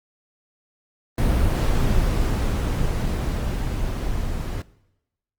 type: noise with level ramp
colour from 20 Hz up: brown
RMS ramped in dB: -18 to -27 dBFS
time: 1.18-4.62 s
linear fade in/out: 2 ms
effects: noise-tail reverb RT60 0.9 s tail -20 dB re dry + Opus 32 kbps